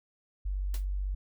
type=tone; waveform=sine; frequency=48 Hz; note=G1; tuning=36 cents flat; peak=-29 dBFS; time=0.45-1.15 s; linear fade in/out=10 ms
type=noise with exponential decay; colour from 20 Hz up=white; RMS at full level=-39 dBFS; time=0.74-0.86 s; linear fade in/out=2 ms; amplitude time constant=24 ms
effects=none